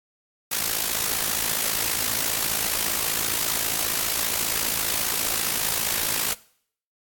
white noise with amplitude modulation, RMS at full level -22 dBFS, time 0.51-6.34 s, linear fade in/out 10 ms, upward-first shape sine, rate 54.9 Hz, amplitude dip 65%, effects noise-tail reverb RT60 0.6 s tail -21 dB re dry + AAC 64 kbps

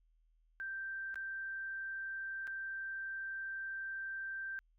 sine tone with dropouts, 1568 Hz, G6, in tune, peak -39 dBFS, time 0.6-4.59 s, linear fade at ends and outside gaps 0 ms, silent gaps 1.143-1.157 / 2.471-2.476 s, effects added 40 Hz sine -68 dBFS peak until 4.78 s

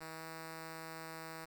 5% pulse tone with pitch glide, 160.5 to 161.62 Hz, E3 to E3, -46 to -34 cents, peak -34 dBFS, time 0-1.46 s, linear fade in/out 20 ms, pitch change +12 cents, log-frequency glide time 0.12-0.28 s, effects 10-bit

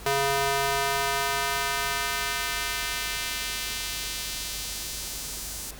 square tone with high-pass filter sweep, 138.59 Hz, C#3, in tune, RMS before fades -29 dBFS, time 0.06-5.71 s, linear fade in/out 2 ms, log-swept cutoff 510 to 7000 Hz, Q 0.84, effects added 50 Hz sine -44 dBFS peak until 5.79 s + pink hiss -44 dBFS RMS until 5.79 s

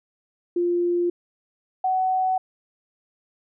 sine tone pair in turn, 349.2 / 749.4 Hz, F4 / F#5, 0 / +22 cents, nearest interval octave + minor second, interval 1322 cents, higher second, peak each -19 dBFS, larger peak neither, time 0.56-1.1 / 1.84-2.38 s, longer neither, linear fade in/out 5 ms, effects none

